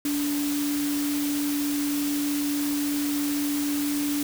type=tone in noise; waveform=sine; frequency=289.4 Hz; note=D4; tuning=25 cents flat; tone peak=-24 dBFS; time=0.05-4.23 s; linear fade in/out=2 ms; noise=white; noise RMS=-33 dBFS; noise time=0.05-4.23 s; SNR=+6 dB; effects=none